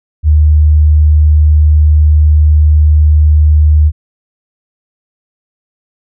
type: tone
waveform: sine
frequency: 76 Hz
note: D#2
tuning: 40 cents flat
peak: -3 dBFS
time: 0.23-3.92 s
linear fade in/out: 50 ms
effects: none